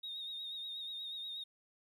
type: tone with vibrato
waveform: triangle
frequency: 3722 Hz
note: A#7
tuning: 3 cents flat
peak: -38 dBFS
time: 0.03-1.44 s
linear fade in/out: 10 ms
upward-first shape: sine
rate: 8.3 Hz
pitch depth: 42 cents each way
effects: tanh soft clip ceiling -38 dBFS + 13-bit